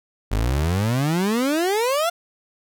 30% pulse exponential sweep, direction up, 48.31 to 707 Hz, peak -16 dBFS, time 0.31-2.1 s, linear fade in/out 10 ms, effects none

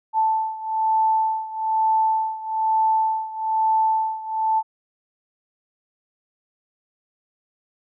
sine beating tone pair, 880 / 881.1 Hz, A5 / A5, 0 / +2 cents, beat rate 1.1 Hz, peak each -20 / -23 dBFS, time 0.13-4.63 s, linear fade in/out 50 ms, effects none

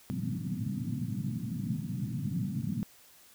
pink band-pass noise, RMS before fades -34 dBFS, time 0.1-2.83 s, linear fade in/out 0 ms, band 110 to 250 Hz, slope 48 dB/octave, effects white hiss -58 dBFS RMS until 3.34 s

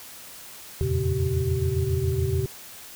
sine tone cluster, 82 / 89.1 / 117.4 / 137 / 385.2 Hz, E2 / F2 / A#2 / C#3 / G4, -9 / +35 / +13 / -20 / -30 cents, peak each -28 dBFS, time 0.81-2.46 s, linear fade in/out 0 ms, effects white hiss -43 dBFS RMS until 2.95 s

